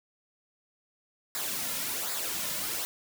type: noise with flanger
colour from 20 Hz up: white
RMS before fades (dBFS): -33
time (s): 1.35-2.85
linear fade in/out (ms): 0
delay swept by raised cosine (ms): 0.33 to 2.63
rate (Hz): 1.3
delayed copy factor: -0.6
effects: none